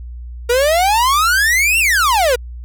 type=exponential two-way sweep; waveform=45% pulse; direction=up then down; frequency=466.2 to 2794 to 466.2 Hz; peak=-11 dBFS; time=0.49-2.36 s; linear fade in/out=10 ms; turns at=1.79 s; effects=added 60 Hz sine -27 dBFS peak until 2.64 s